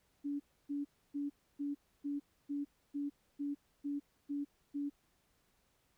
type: tone bursts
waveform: sine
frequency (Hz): 286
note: D4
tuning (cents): -46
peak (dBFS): -35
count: 11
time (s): 0.24-4.9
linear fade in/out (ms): 20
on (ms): 160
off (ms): 290
effects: pink hiss -75 dBFS RMS until 5.97 s